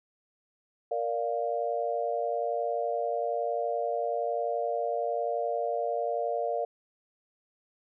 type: chord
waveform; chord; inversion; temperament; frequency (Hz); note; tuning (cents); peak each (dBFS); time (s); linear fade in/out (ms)
sine; Bb major; none; equal; 466.2 / 587.3 / 698.5; Bb4 / D5 / F5; 0 / 0 / 0; -32 / -32 / -31; 0.91-6.65; 5
effects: none